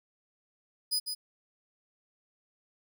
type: tone with echo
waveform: sawtooth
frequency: 4978 Hz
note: D#8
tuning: in tune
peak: -24 dBFS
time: 0.91-1 s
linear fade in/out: 20 ms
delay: 150 ms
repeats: 1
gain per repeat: -6 dB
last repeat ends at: 1.15 s
effects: none